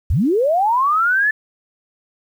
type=linear sweep; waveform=sine; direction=up; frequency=52 to 1760 Hz; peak=-13 dBFS; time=0.1-1.31 s; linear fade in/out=5 ms; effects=8-bit